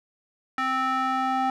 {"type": "tone with band-pass filter sweep", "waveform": "square", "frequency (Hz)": 261.6, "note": "C4", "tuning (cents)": 0, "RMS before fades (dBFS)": -25, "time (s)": [0.58, 1.5], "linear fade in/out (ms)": 2, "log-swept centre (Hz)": [1500, 930], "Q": 2.6, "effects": []}